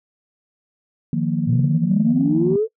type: chord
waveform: sine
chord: Eb suspended second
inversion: none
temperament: just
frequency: 155.56 / 175.01 / 233.3 Hz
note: Eb3 / F3 / Bb3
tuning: 0 / +4 / +2 cents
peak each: -22 dBFS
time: 1.13-2.56 s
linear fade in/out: 2 ms
type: exponential sweep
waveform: sine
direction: up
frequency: 112.3 to 459.5 Hz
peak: -15 dBFS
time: 1.46-2.68 s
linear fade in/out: 50 ms
effects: noise-tail reverb RT60 0.1 s tail -21 dB re dry + tanh soft clip ceiling -6 dBFS